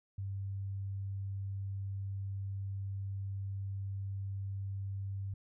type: tone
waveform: sine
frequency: 98 Hz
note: G2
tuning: in tune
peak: -36 dBFS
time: 0.18-5.34 s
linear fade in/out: 5 ms
effects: none